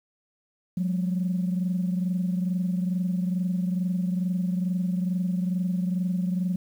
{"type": "tone pair together", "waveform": "sine", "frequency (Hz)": [180, 202.3], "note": ["F#3", "G#3"], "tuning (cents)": [-47, -45], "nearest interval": "major second", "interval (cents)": 202, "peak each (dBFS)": [-23, -31], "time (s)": [0.77, 6.56], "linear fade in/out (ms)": 5, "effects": ["tanh soft clip ceiling -18 dBFS", "9-bit"]}